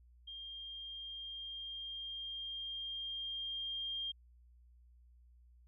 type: tone with level ramp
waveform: sine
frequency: 3207 Hz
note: G7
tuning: 39 cents sharp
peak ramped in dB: -45 to -37 dBFS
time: 0.27-4.12 s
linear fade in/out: 10 ms
effects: added 60 Hz sine -60 dBFS peak until 5.67 s